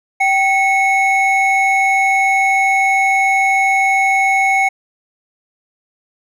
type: tone pair together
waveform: triangle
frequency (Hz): 776 / 2195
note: G5 / C#7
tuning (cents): -18 / -18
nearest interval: octave + tritone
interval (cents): 1800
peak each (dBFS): -12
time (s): 0.2-4.69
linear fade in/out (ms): 10
effects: none